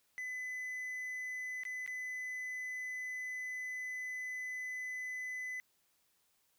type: tone with dropouts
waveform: triangle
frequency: 2009 Hz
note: B6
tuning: 29 cents sharp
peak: -37 dBFS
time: 0.18-5.6 s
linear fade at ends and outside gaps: 0 ms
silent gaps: 1.635-1.652 / 1.863-1.876 s
effects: white hiss -75 dBFS RMS until 6.58 s